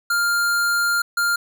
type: tone bursts at uneven times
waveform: square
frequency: 1400 Hz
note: F6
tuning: 4 cents sharp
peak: -18 dBFS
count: 2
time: 0.1-1.02 / 1.17-1.36 s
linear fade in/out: 5 ms
effects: none